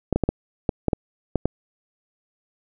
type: clicks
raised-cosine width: 2 ms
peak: -6 dBFS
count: 9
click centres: 0.127 / 0.16 / 0.237 / 0.29 / 0.692 / 0.883 / 0.932 / 1.357 / 1.456 s
effects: none